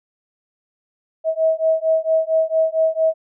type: beating tone pair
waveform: sine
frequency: 640 / 644.4 Hz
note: D#5 / E5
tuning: +49 / -39 cents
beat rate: 4.4 Hz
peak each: -18 dBFS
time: 1.24-3.14 s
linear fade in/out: 50 ms
effects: none